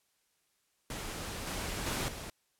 pink noise with level steps, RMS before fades -40 / -37 / -34 / -43 dBFS, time 0.9-2.3 s, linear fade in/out 2 ms, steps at 1.47 / 1.86 / 2.08 s, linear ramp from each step 5 ms, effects white hiss -75 dBFS RMS until 2.59 s + low-pass 12000 Hz 12 dB/octave

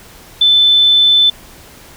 sine tone, 3520 Hz, A7, in tune, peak -6 dBFS, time 0.41-1.3 s, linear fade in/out 5 ms, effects pink hiss -39 dBFS RMS until 1.96 s

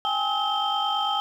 sine tone cluster, 795 / 844 / 1280 / 3141 Hz, G5 / G#5 / D#6 / G7, +24 / +28 / +49 / +3 cents, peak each -27 dBFS, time 0.05-1.2 s, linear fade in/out 0 ms, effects tanh soft clip ceiling -16 dBFS + 9-bit

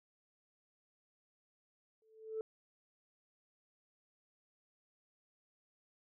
sine tone with exponential growth, 440 Hz, A4, in tune, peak -33 dBFS, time 2.02-2.41 s, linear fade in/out 1 ms, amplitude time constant 84 ms, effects tanh soft clip ceiling -32 dBFS

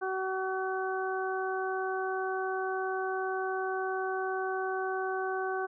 harmonic tone, 378.1 Hz, F#4, 38 cents sharp, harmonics 1 / 2 / 3 / 4, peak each -33 / -35 / -39 / -37 dBFS, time 0.01-5.67 s, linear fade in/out 20 ms, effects none

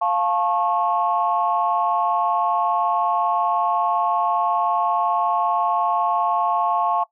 sine chord, F augmented, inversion none, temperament just, 698.5 / 873.1 / 1091.3 Hz, F5 / A5 / C#6, 0 / -14 / -27 cents, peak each -22 dBFS, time 0.01-7.04 s, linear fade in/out 10 ms, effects noise-tail reverb RT60 0.1 s tail -18 dB re dry + tanh soft clip ceiling -8 dBFS

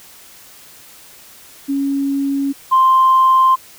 sine tone pair in turn, 277.2 / 1046.6 Hz, C#4 / C6, 0 / 0 cents, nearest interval octave + major seventh, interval 2300 cents, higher second, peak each -15 / -7 dBFS, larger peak second, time 1.68-2.53 / 2.71-3.56 s, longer neither, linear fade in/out 20 ms, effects tanh soft clip ceiling -4 dBFS + white hiss -42 dBFS RMS until 3.78 s

